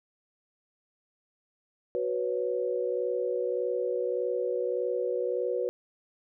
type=chord; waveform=sine; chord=F# suspended fourth; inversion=none; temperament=just; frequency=370 / 493.3 / 555 Hz; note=F#4 / B4 / C#5; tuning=0 / -2 / +2 cents; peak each=-32 / -29 / -34 dBFS; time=1.95-5.69 s; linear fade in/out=0 ms; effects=none